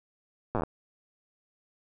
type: slowing click train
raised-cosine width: 1 ms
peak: -15 dBFS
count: 9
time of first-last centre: 0.55-0.635 s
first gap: 8 ms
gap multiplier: 1.08
effects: none